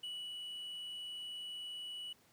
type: tone with ADSR envelope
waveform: triangle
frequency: 2945 Hz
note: F#7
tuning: 9 cents flat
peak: -39 dBFS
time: 0.03-2.13 s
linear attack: 7 ms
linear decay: 290 ms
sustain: -2 dB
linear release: 5 ms
effects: pink hiss -68 dBFS RMS until 2.32 s + high-pass 100 Hz 12 dB/octave